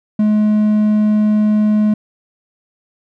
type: tone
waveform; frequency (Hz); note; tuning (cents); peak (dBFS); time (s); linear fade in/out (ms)
triangle; 212.1; G#3; +37; -8; 0.19-1.94; 5
effects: none